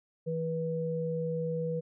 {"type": "tone pair together", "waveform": "sine", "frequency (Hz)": [162.8, 487.8], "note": ["E3", "B4"], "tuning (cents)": [-21, -21], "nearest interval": "octave + perfect fifth", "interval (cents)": 1900, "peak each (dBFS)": [-33, -32], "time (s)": [0.26, 1.81], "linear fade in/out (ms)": 20, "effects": []}